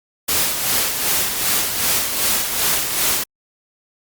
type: noise with tremolo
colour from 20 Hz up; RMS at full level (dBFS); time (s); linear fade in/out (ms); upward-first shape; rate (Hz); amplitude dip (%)
white; -17; 0.28-3.24; 10; sine; 2.6; 50
effects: Opus 48 kbps